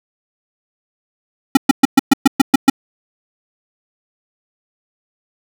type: tone bursts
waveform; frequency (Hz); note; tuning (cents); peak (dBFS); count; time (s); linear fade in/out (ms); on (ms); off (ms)
square; 270.9; C#4; -40; -4; 9; 1.55-2.699; 5; 21; 120
effects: none